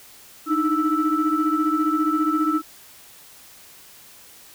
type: tone cluster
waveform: sine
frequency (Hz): 302.1 / 316.9 / 1318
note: D4 / D#4 / E6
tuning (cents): +49 / +32 / -1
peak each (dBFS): -22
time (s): 0.46-2.62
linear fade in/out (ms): 50
effects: tanh soft clip ceiling -10 dBFS + white hiss -47 dBFS RMS until 4.54 s